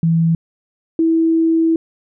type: tone pair in turn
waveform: sine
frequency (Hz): 164.81 / 326.5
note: E3 / E4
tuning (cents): 0 / -17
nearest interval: octave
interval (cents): 1183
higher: second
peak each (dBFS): -11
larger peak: neither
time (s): 0.03-0.35 / 0.99-1.76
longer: second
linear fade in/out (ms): 2
effects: none